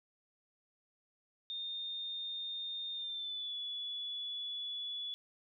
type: tone with pitch glide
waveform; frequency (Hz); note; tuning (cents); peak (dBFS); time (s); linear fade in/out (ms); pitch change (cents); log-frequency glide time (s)
sine; 3646 to 3422; A#7 to A7; -39 to -49; -38; 1.5-5.14; 0; -110; 2.94-3.55
effects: none